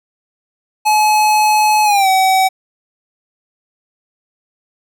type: tone with pitch glide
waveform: square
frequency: 853 to 759.9 Hz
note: G#5 to F#5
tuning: +46 to +46 cents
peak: -10 dBFS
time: 0.85-2.49 s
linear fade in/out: 20 ms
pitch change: -200 cents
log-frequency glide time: 1.84-2.08 s
effects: none